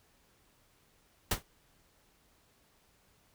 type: noise with exponential decay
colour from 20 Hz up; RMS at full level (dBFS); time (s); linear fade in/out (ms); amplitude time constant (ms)
pink; -23; 1.31-1.43; 5; 24
effects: pink hiss -68 dBFS RMS until 3.34 s